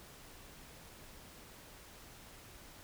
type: silence
effects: pink hiss -55 dBFS RMS until 2.83 s